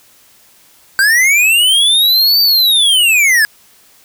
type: linear two-way sweep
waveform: square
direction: up then down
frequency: 1535 to 4641 to 1656 Hz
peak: -8 dBFS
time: 0.99-3.45 s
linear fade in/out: 0 ms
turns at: 2.41 s
effects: white hiss -47 dBFS RMS until 4.04 s